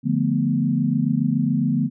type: chord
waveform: sine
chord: B half-diminished seventh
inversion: first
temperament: equal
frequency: 146.83 / 174.61 / 220 / 246.9 Hz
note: D3 / F3 / A3 / B3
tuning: 0 / 0 / 0 / 0 cents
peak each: -23 / -25 / -23 / -22 dBFS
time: 0.03-1.9 s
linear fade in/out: 50 ms
effects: none